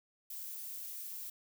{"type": "noise", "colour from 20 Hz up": "violet", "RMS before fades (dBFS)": -44, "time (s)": [0.3, 1.3], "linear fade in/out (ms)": 5, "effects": []}